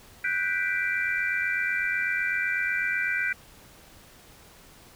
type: chord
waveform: sine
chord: G major seventh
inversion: third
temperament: equal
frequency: 1480 / 1568 / 1975.5 / 2349 Hz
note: F#6 / G6 / B6 / D7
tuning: 0 / 0 / 0 / 0 cents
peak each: -30 dBFS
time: 0.24-3.33 s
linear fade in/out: 5 ms
effects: pink hiss -52 dBFS RMS until 4.95 s

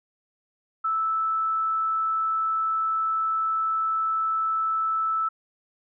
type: tone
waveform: sine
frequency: 1314 Hz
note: E6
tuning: 6 cents flat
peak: -22 dBFS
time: 0.84-5.29 s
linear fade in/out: 10 ms
effects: none

